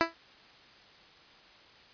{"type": "tone with exponential decay", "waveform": "10% pulse", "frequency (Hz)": 331.6, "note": "E4", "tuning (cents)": 10, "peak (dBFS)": -11, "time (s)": [0.01, 0.14], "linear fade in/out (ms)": 0, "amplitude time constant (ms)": 27, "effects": ["white hiss -56 dBFS RMS until 1.93 s", "resampled to 11025 Hz"]}